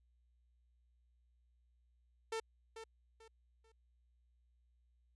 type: tone with echo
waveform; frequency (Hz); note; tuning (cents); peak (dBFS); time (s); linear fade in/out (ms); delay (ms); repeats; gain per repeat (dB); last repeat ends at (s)
sawtooth; 448; A4; +31; -34; 2.32-2.4; 5; 440; 3; -10; 3.72
effects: added 60 Hz sine -70 dBFS peak until 5.15 s + resampled to 24000 Hz